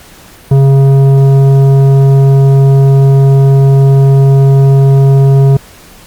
triangle tone with tanh clipping, 136.7 Hz, C#3, 24 cents flat, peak -4 dBFS, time 0.51-5.57 s, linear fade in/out 5 ms, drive 15 dB, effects pink hiss -36 dBFS RMS until 6.06 s + Opus 48 kbps

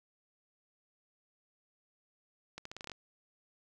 accelerating click train, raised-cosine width 0.2 ms, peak -26 dBFS, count 9, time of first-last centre 2.58-2.917 s, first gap 74 ms, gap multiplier 0.83, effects none

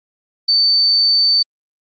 sine tone, 4551 Hz, C#8, 45 cents sharp, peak -10 dBFS, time 0.48-1.43 s, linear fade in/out 10 ms, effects Opus 24 kbps

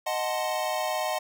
square chord, D# diminished seventh, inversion none, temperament equal, 622.3 / 740 / 880 / 1046.5 Hz, D#5 / F#5 / A5 / C6, 0 / 0 / 0 / 0 cents, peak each -31 / -32 / -35 / -36 dBFS, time 0.06-1.19 s, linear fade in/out 10 ms, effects none

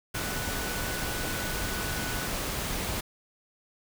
sine tone in noise, 1483 Hz, F#6, 4 cents sharp, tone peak -39 dBFS, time 0.14-2.27 s, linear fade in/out 10 ms, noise pink, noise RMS -32 dBFS, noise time 0.14-3.01 s, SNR -10 dB, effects none

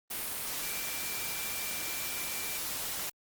sine tone in noise, 2352 Hz, D7, 2 cents sharp, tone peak -43 dBFS, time 0.62-2.58 s, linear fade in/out 10 ms, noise white, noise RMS -36 dBFS, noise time 0.1-3.1 s, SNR -10 dB, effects Opus 32 kbps

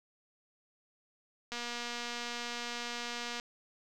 click train, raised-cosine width 0.2 ms, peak -22 dBFS, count 450, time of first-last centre 1.52-3.399 s, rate 239 Hz, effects none

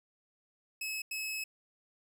sawtooth tone bursts at uneven times, 2580 Hz, E7, 38 cents flat, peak -32 dBFS, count 2, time 0.81-1.02 / 1.11-1.44 s, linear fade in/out 5 ms, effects none

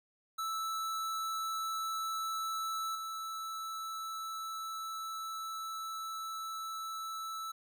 square tone with level steps, 1315 Hz, E6, 5 cents flat, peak -35 / -39 dBFS, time 0.38-7.52 s, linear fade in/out 10 ms, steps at 2.95 s, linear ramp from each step 2 ms, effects none

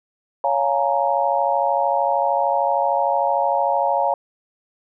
sine chord, Bb minor seventh, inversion first, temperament just, 559.4 / 699.2 / 839.1 / 932.3 Hz, Db5 / F5 / Ab5 / Bb5, +16 / +2 / +18 / 0 cents, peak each -22 dBFS, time 0.44-4.14 s, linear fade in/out 2 ms, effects none

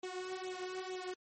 sawtooth tone with flanger, 370 Hz, F#4, in tune, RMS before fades -42 dBFS, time 0.03-1.14 s, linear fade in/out 5 ms, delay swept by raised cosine 0.29 to 3.49 ms, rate 2.2 Hz, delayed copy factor +0.8, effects MP3 32 kbps

